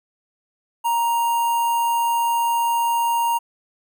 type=tone with notch filter; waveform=square; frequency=935 Hz; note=A#5; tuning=5 cents sharp; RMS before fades=-20 dBFS; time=0.84-3.39 s; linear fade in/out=20 ms; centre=4400 Hz; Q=0.65; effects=none